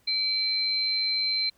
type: tone pair together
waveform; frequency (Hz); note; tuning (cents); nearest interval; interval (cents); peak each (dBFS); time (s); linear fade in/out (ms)
sine; 2305 / 4103; D7 / C8; -33 / -35; minor seventh; 998; -33 / -24; 0.07-1.5; 10
effects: pink hiss -65 dBFS RMS until 1.57 s